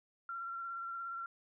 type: tone with vibrato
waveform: sine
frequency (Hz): 1366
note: F6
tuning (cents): -39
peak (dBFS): -39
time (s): 0.29-1.26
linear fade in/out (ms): 2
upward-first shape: triangle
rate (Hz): 17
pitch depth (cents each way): 25
effects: none